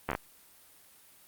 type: slowing click train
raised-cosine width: 0.5 ms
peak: -15 dBFS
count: 5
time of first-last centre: 0.09-0.151 s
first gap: 12 ms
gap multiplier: 1.16
effects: white hiss -58 dBFS RMS until 1.27 s + Opus 32 kbps